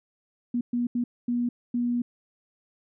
sine tone bursts at uneven times, 241.3 Hz, B3, 40 cents flat, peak -23 dBFS, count 5, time 0.54-0.61 / 0.73-0.87 / 0.95-1.04 / 1.28-1.49 / 1.74-2.02 s, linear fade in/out 5 ms, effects none

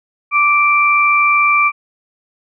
sine tone pair together, 1171.4 / 2349 Hz, D6 / D7, -5 / 0 cents, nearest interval octave, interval 1205 cents, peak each -12 dBFS, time 0.31-1.72 s, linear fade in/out 50 ms, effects none

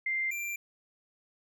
sine / square tone pair in turn, 2093 / 2364 Hz, C7 / D7, 0 / +11 cents, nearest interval major second, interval 211 cents, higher second, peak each -28 / -34 dBFS, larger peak first, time 0.06-0.31 / 0.31-0.56 s, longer neither, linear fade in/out 5 ms, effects none

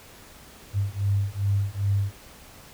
sine beating tone pair, 98.6 / 101.1 Hz, G2 / G#2, +11 / -46 cents, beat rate 2.5 Hz, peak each -25 dBFS, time 0.73-2.13 s, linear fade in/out 50 ms, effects pink hiss -48 dBFS RMS until 2.73 s

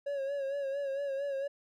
triangle tone with vibrato, 554.4 Hz, C#5, in tune, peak -30 dBFS, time 0.06-1.48 s, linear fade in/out 10 ms, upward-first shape sine, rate 4.4 Hz, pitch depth 52 cents each way, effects none

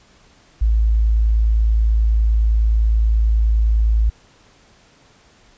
sine tone, 54.8 Hz, A1, 6 cents flat, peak -12 dBFS, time 0.61-4.1 s, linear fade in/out 10 ms, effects pink hiss -52 dBFS RMS until 5.57 s + resampled to 16000 Hz

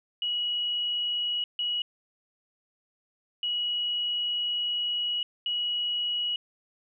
sine tone bursts at uneven times, 2915 Hz, F#7, 26 cents flat, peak -26 dBFS, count 4, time 0.22-1.44 / 1.59-1.82 / 3.43-5.23 / 5.46-6.36 s, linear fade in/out 2 ms, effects none

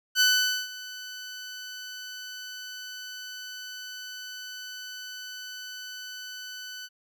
15% pulse tone with ADSR envelope, 1500 Hz, F#6, 23 cents sharp, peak -11 dBFS, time 0.15-6.89 s, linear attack 55 ms, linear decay 470 ms, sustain -20 dB, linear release 44 ms, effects none

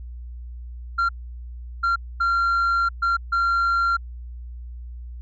sine tone bursts at uneven times, 1378 Hz, F6, 24 cents flat, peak -15 dBFS, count 5, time 0.98-1.09 / 1.83-1.96 / 2.2-2.89 / 3.02-3.17 / 3.32-3.97 s, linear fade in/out 10 ms, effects tanh soft clip ceiling -17 dBFS + added 60 Hz sine -33 dBFS peak until 5.21 s

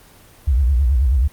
sine tone with vibrato, 65 Hz, C2, 11 cents flat, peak -12 dBFS, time 0.47-1.28 s, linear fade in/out 10 ms, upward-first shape sine, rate 9.3 Hz, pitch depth 210 cents each way, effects pink hiss -47 dBFS RMS until 1.32 s + Opus 24 kbps

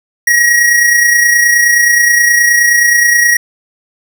square tone with amplitude modulation, 1900 Hz, A#6, 33 cents sharp, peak -5 dBFS, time 0.27-3.37 s, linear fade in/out 5 ms, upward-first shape sine, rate 29.5 Hz, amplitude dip 40%, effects none

